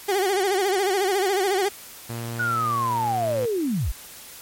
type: tone with vibrato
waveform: 30% pulse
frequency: 387 Hz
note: G4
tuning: 22 cents flat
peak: -17 dBFS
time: 0.08-1.69 s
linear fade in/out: 10 ms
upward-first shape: sine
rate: 14 Hz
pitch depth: 110 cents each way
type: tone with pitch glide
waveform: sawtooth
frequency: 116.9 to 113.83 Hz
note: A#2 to A#2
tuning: +5 to -41 cents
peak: -25 dBFS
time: 2.09-3.46 s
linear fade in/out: 10 ms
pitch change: -46 cents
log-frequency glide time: 3.05-3.25 s
type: linear sweep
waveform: sine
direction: down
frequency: 1480 to 33.07 Hz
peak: -21 dBFS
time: 2.39-3.92 s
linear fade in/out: 10 ms
effects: white hiss -42 dBFS RMS until 4.41 s + MP3 64 kbps